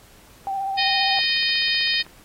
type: tone with vibrato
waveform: sine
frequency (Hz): 781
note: G5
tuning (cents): -7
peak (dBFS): -23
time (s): 0.47-1.19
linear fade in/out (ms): 0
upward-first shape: sine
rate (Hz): 15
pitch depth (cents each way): 26
type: harmonic tone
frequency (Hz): 618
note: D#5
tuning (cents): -12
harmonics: 3 / 4 / 5 / 6 / 7 / 8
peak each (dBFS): -26 / -26 / -26 / -26 / -26 / -26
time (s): 0.77-2.03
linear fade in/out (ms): 20
type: click train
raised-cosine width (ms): 0.5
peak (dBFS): -29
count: 16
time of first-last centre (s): 1.11-2.065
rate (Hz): 15.7
effects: pink hiss -51 dBFS RMS until 2.24 s + AAC 48 kbps